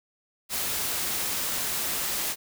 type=noise; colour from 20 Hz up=white; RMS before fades=-29 dBFS; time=0.49-2.36 s; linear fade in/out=50 ms; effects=none